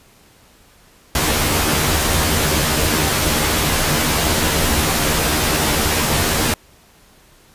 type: noise with comb filter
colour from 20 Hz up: pink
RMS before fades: -17 dBFS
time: 1.15-6.54 s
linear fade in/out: 2 ms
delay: 13 ms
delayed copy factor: +0.8
effects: pink hiss -50 dBFS RMS until 7.54 s + resampled to 32000 Hz